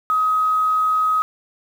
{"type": "tone with quantisation", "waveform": "sine", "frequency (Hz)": 1264, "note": "D#6", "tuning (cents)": 27, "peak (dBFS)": -15, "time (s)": [0.1, 1.22], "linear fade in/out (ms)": 0, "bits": 7, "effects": []}